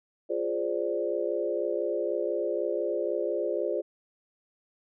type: chord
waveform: sine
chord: D half-diminished seventh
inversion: first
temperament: equal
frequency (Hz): 349.2 / 415.3 / 523.3 / 587.3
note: F4 / Ab4 / C5 / D5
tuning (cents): 0 / 0 / 0 / 0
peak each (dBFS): -32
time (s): 0.29-3.82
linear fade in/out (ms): 20
effects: none